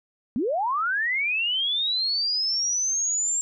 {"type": "linear sweep", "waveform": "sine", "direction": "up", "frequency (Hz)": [207.8, 7480], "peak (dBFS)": -22, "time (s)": [0.36, 3.41], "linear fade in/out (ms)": 0, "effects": []}